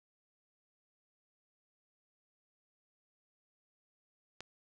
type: click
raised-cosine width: 0.2 ms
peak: -26 dBFS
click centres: 4.406 s
effects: none